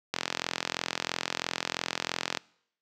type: click train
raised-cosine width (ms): 0.2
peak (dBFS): -10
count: 97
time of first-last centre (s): 0.14-2.373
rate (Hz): 43
effects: noise-tail reverb RT60 0.7 s tail -24 dB re dry + high-pass 150 Hz 12 dB/octave